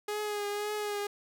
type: tone with vibrato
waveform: sawtooth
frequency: 415.3 Hz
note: G#4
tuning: in tune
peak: -28 dBFS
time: 0.08-1.07 s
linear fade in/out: 5 ms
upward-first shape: triangle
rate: 1.9 Hz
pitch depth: 33 cents each way
effects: none